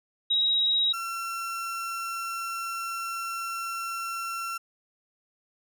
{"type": "tone pair in turn", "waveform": ["sine", "35% pulse"], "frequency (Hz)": [3821, 1356], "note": ["A#7", "E6"], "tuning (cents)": [42, 49], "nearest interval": "octave + tritone", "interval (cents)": 1793, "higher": "first", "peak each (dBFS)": [-21, -29], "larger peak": "first", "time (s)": [[0.3, 0.93], [0.93, 4.58]], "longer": "second", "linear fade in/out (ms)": 10, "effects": []}